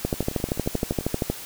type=two click trains; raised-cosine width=2 ms; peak=-9 / -21 dBFS; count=17 / 11; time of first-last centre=0.05-1.3 / 0.14-1.01 s; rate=12.8 / 11.5 Hz; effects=white hiss -38 dBFS RMS until 1.45 s